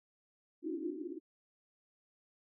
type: band-pass noise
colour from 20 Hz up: pink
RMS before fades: -40 dBFS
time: 0.62-1.2 s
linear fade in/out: 50 ms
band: 280 to 360 Hz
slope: 96 dB/octave
effects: none